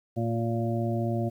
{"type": "harmonic tone with a mistuned harmonic", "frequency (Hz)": 115.3, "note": "A#2", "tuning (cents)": -19, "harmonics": [1, 2, 3, 5, 6], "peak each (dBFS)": [-28, -31, -33, -35, -36], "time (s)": [0.16, 1.3], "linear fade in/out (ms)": 20, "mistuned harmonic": 3, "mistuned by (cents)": 16, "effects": ["10-bit"]}